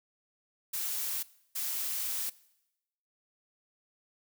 blue noise bursts at uneven times, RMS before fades -34 dBFS, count 2, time 0.73-1.23 / 1.55-2.3 s, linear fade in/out 10 ms, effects noise-tail reverb RT60 0.9 s tail -21 dB re dry

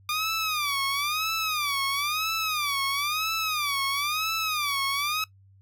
15% pulse tone with vibrato, 1201 Hz, D6, 38 cents sharp, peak -19 dBFS, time 0.09-5.24 s, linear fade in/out 2 ms, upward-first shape sine, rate 1 Hz, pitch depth 160 cents each way, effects noise-tail reverb RT60 0.1 s tail -19 dB re dry + added 97 Hz sine -53 dBFS peak until 5.61 s

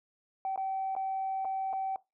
sine tone with dropouts, 769 Hz, G5, 33 cents flat, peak -29 dBFS, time 0.45-1.96 s, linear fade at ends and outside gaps 1 ms, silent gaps 0.56-0.576 / 0.952-0.964 / 1.448-1.452 / 1.73-1.734 s, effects noise-tail reverb RT60 0.2 s tail -20 dB re dry + tanh soft clip ceiling -26 dBFS

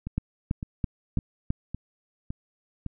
two click trains, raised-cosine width 5 ms, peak -20 / -13 dBFS, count 6 / 5, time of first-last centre 0.07-2.863 / 0.18-1.505 s, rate 1.79 / 3.02 Hz, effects none

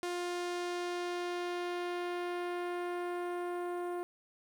sawtooth tone with low-pass filter sweep, 352.7 Hz, F4, 17 cents sharp, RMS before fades -37 dBFS, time 0.03-4.03 s, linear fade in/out 0 ms, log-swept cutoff 9500 to 1100 Hz, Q 0.77, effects 10-bit

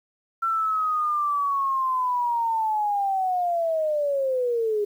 sine linear sweep, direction down, 1354 to 406.6 Hz, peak -21 dBFS, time 0.42-4.85 s, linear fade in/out 10 ms, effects 9-bit

